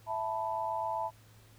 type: chord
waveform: sine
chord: E suspended fourth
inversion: none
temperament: equal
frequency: 659.3 / 880 / 987.8 Hz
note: E5 / A5 / B5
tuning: 0 / 0 / 0 cents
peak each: -37 / -34 / -37 dBFS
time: 0.06-1.11 s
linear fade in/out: 50 ms
effects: added 109 Hz sine -57 dBFS peak until 1.58 s + pink hiss -62 dBFS RMS until 1.58 s